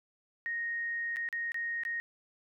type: tone with dropouts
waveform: sine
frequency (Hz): 1864.7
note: A#6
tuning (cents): 0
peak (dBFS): -32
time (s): 0.46-2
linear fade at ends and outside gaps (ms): 0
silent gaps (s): 1.161-1.168 / 1.288-1.327 / 1.519-1.544 / 1.835-1.851
effects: none